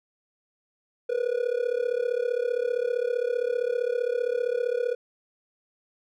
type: tone with amplitude modulation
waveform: triangle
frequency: 485.9 Hz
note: B4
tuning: 28 cents flat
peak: -18 dBFS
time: 1.09-4.95 s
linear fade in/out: 10 ms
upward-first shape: sine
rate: 35.3 Hz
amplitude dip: 90%
effects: none

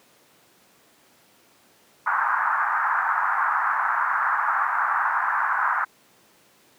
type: band-pass noise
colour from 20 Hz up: white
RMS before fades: -23 dBFS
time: 2.06-5.85 s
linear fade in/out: 10 ms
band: 850 to 1600 Hz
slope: 48 dB/octave
effects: pink hiss -57 dBFS RMS until 6.78 s + high-pass 200 Hz 12 dB/octave

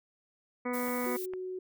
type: harmonic tone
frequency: 246.9 Hz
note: B3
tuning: in tune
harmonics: 1 / 2 / 3 / 4 / 5 / 6 / 7 / 8 / 9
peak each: -34 / -35 / -45 / -41 / -42 / -49 / -52 / -45 / -44 dBFS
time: 0.65-1.17 s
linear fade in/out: 10 ms
type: noise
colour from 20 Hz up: violet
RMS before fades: -41 dBFS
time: 0.73-1.26 s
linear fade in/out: 10 ms
type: clicks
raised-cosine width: 0.5 ms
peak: -30 dBFS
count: 3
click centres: 0.884 / 1.044 / 1.336 s
type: tone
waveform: sine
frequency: 370 Hz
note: F#4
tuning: in tune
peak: -35 dBFS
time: 1.06-1.59 s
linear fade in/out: 5 ms
effects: none

